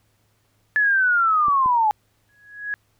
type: linear sweep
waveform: sine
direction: down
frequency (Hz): 1728 to 830.6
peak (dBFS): -15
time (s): 0.76-1.91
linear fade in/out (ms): 0
type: clicks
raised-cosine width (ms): 3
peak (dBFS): -23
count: 2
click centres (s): 1.483 / 1.66
type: tone with exponential growth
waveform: sine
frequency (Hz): 1670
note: G#6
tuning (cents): +9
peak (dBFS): -21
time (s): 2.29-2.74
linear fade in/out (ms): 0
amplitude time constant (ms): 97
effects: added 106 Hz sine -66 dBFS peak until 2.99 s + pink hiss -66 dBFS RMS until 2.99 s